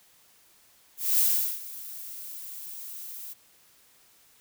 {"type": "noise with ADSR envelope", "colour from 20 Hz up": "violet", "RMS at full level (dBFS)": -21, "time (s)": [0.97, 3.34], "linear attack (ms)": 220, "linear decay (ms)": 400, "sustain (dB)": -19, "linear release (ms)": 20, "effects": ["white hiss -60 dBFS RMS until 4.4 s"]}